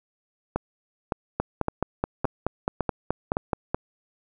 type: two click trains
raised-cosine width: 1 ms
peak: -10 / -9 dBFS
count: 6 / 12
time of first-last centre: 0.56-3.369 / 1.4-3.745 s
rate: 1.78 / 4.69 Hz
effects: none